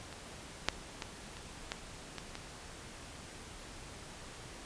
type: clicks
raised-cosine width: 0.2 ms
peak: -30 / -9 / -20 / -30 / -17 / -22 / -24 dBFS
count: 7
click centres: 0.127 / 0.686 / 1.022 / 1.369 / 1.719 / 2.183 / 2.354 s
effects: pink hiss -49 dBFS RMS until 4.65 s + resampled to 22050 Hz